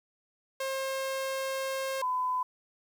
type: tone pair in turn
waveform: sawtooth / sine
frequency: 534 / 1008.1 Hz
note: C5 / B5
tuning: +35 / +35 cents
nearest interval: major seventh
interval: 1100 cents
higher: second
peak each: -27 dBFS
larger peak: neither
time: 0.6-2.02 / 2.02-2.43 s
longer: first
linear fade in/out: 5 ms
effects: 10-bit